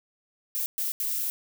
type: noise bursts at uneven times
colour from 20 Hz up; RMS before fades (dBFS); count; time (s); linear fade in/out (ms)
violet; -29; 3; 0.55-0.66 / 0.78-0.92 / 1-1.3; 0
effects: none